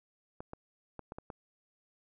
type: clicks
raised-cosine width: 1 ms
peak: -28 dBFS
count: 6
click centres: 0.405 / 0.534 / 0.993 / 1.121 / 1.185 / 1.302 s
effects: none